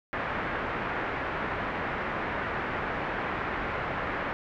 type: low-pass noise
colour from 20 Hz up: white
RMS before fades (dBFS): -32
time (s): 0.13-4.33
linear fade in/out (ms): 0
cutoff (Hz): 1900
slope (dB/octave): 24
effects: none